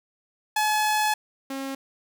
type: tone pair in turn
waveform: sawtooth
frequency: 853 / 270.6 Hz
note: G#5 / C#4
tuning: +46 / -42 cents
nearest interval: octave + minor sixth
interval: 1988 cents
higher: first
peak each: -17 / -26 dBFS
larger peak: first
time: 0.56-1.14 / 1.5-1.75 s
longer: first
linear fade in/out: 5 ms
effects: none